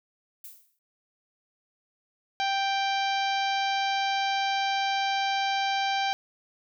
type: noise with exponential decay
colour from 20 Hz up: violet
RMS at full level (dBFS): -40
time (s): 0.44-0.79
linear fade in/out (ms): 2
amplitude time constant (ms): 76
type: harmonic tone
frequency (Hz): 785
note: G5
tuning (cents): +2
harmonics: 1 / 2 / 3 / 4 / 5 / 6 / 7 / 8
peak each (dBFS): -26 / -34 / -34 / -35 / -37 / -40 / -43 / -47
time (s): 2.4-6.13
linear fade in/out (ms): 0
effects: none